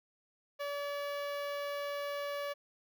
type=tone with notch filter; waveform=sawtooth; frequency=573 Hz; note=D5; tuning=43 cents flat; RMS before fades=-38 dBFS; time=0.59-2.54 s; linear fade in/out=20 ms; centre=8000 Hz; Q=0.66; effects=none